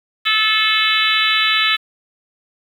harmonic tone, 434.9 Hz, A4, 20 cents flat, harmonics 3 / 4 / 5 / 6 / 7 / 8 / 9, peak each -21 / -21 / -21 / -21 / -21 / -21 / -21 dBFS, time 0.25-1.77 s, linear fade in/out 20 ms, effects 7-bit

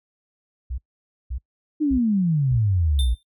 sine tone bursts, 62.7 Hz, B1, 27 cents sharp, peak -25 dBFS, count 4, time 0.7-2.588 s, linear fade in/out 10 ms, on 82 ms, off 520 ms
sine exponential sweep, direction down, 313.7 to 55.5 Hz, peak -17 dBFS, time 1.8-3.15 s, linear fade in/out 20 ms
square tone with exponential decay, 3586 Hz, A7, 32 cents sharp, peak -25 dBFS, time 2.99-3.23 s, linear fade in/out 1 ms, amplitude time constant 51 ms
effects noise-tail reverb RT60 0.1 s tail -23 dB re dry

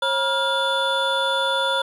triangle tone cluster, 541 / 960 / 1406 / 3477 Hz, C#5 / B5 / F6 / A7, -42 / -49 / +11 / -21 cents, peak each -23 dBFS, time 0.02-1.82 s, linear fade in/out 5 ms, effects none

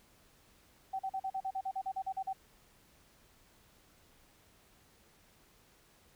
sine tone bursts, 768 Hz, G5, 36 cents flat, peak -33 dBFS, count 14, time 0.93-2.332 s, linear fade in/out 10 ms, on 63 ms, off 40 ms, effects pink hiss -65 dBFS RMS until 6.15 s

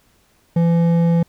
triangle tone with hard clipping, 168.7 Hz, E3, 40 cents sharp, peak -14 dBFS, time 0.56-1.23 s, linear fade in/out 5 ms, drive 12 dB, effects pink hiss -58 dBFS RMS until 1.28 s

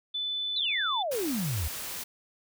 sine tone, 3501 Hz, A7, 9 cents flat, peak -29 dBFS, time 0.14-1.03 s, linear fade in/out 10 ms
sine exponential sweep, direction down, 4186 to 70.3 Hz, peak -28 dBFS, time 0.56-1.68 s, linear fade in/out 5 ms
white noise, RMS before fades -37 dBFS, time 1.11-2.04 s, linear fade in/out 10 ms
effects none

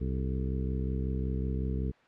harmonic tone with a mistuned harmonic, 65.4 Hz, C2, in tune, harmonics 1 / 2 / 3 / 4 / 5 / 6 / 7, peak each -31 / -35 / -37 / -42 / -44 / -46 / -43 dBFS, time 0-1.92 s, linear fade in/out 20 ms, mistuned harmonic 7, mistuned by -68 cents, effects white hiss -61 dBFS RMS until 2.07 s + low-pass 2000 Hz 12 dB/octave

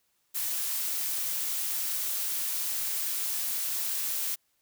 blue noise, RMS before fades -31 dBFS, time 0.34-4.36 s, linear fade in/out 20 ms, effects white hiss -73 dBFS RMS until 4.61 s

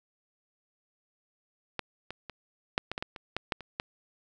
clicks, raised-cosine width 0.3 ms, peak -15 / -22 / -24 / -9 / -17 / -17 / -17 / -25 / -14 / -12 / -27 / -14 dBFS, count 12, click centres 1.793 / 2.106 / 2.297 / 2.779 / 2.916 / 2.979 / 3.025 / 3.162 / 3.366 / 3.522 / 3.607 / 3.799 s, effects none

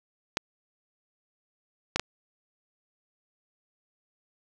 clicks, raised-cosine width 0.2 ms, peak -8 dBFS, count 3, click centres 0.371 / 1.96 / 1.996 s, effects none

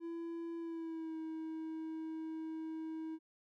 triangle tone with pitch glide, 334.9 to 319.2 Hz, E4 to D#4, +27 to +44 cents, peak -38 dBFS, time 0-3.19 s, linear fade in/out 50 ms, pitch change -83 cents, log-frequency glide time 0.58-1.17 s, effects none

